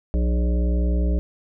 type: harmonic tone with a mistuned harmonic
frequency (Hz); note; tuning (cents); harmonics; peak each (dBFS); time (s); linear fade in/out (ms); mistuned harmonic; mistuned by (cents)
60.5; B1; -35; 1 / 3 / 5 / 7 / 9 / 10; -18 / -28 / -32 / -35 / -37 / -38; 0.14-1.19; 0; 7; -45
effects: none